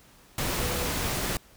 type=tone in noise; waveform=sine; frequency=493.2 Hz; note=B4; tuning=2 cents flat; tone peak=-36 dBFS; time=0.61-0.88 s; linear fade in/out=2 ms; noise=pink; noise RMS=-29 dBFS; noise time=0.38-1.37 s; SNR=-10 dB; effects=pink hiss -56 dBFS RMS until 1.56 s